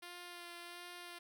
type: tone with vibrato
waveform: 5% pulse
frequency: 349.2 Hz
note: F4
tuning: in tune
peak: -37 dBFS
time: 0.02-1.19 s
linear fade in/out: 10 ms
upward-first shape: sine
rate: 1.4 Hz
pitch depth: 17 cents each way
effects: none